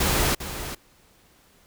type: noise with echo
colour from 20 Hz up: pink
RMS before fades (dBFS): -22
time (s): 0-0.35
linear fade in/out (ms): 5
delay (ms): 400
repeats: 1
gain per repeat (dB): -11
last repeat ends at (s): 0.75
effects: pink hiss -58 dBFS RMS until 1.66 s